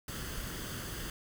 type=noise with comb filter; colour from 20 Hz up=pink; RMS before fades=-40 dBFS; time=0.08-1.1 s; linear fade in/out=2 ms; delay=0.63 ms; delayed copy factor=+0.55; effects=none